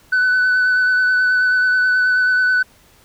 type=tone with vibrato; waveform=sine; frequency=1500 Hz; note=F#6; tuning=23 cents sharp; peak=-10 dBFS; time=0.12-2.63 s; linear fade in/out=10 ms; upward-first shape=sine; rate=9.3 Hz; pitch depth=17 cents each way; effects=tanh soft clip ceiling -11 dBFS + pink hiss -51 dBFS RMS until 3.04 s